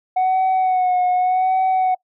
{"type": "tone with vibrato", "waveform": "sine", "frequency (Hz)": 740, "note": "F#5", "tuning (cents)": 0, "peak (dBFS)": -12, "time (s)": [0.16, 1.95], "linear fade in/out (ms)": 10, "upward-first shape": "sine", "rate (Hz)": 0.85, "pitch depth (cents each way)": 34, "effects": ["noise-tail reverb RT60 0.1 s tail -24 dB re dry", "tanh soft clip ceiling -13 dBFS"]}